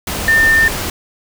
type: tone in noise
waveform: sine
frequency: 1800 Hz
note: A6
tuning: 39 cents sharp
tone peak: -8 dBFS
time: 0.28-0.68 s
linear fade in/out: 2 ms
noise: pink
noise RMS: -21 dBFS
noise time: 0.07-0.9 s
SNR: +10 dB
effects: none